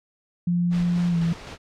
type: tone with pitch glide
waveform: sine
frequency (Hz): 174.61 to 167.4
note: F3 to E3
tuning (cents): 0 to +27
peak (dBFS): -19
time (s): 0.47-1.33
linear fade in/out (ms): 5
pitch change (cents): -73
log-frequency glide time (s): 1.1-1.18
type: noise with tremolo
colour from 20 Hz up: pink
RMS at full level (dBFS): -37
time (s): 0.7-1.58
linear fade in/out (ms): 50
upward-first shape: square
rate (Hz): 3.9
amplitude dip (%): 30
effects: low-pass 5000 Hz 12 dB/octave